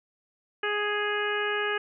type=harmonic tone with a mistuned harmonic; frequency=415.3 Hz; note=G#4; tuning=in tune; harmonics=1 / 2 / 3 / 4 / 5 / 6 / 7; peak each=-30 / -37 / -34 / -30 / -38 / -37 / -36 dBFS; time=0.63-1.78 s; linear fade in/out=5 ms; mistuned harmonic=5; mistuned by=+15 cents; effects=none